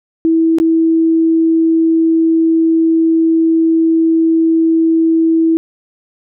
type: tone with dropouts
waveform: sine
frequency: 326 Hz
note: E4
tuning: 19 cents flat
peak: -8 dBFS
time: 0.25-5.57 s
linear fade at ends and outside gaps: 0 ms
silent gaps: 0.585-0.6 s
effects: none